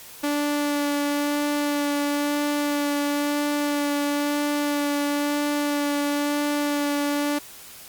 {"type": "tone with vibrato", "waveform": "sawtooth", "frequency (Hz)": 290.3, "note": "D4", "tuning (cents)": -20, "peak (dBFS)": -18, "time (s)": [0.23, 7.39], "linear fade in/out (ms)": 10, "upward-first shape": "sine", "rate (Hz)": 1, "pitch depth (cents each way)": 12, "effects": ["white hiss -43 dBFS RMS until 7.88 s", "Opus 48 kbps"]}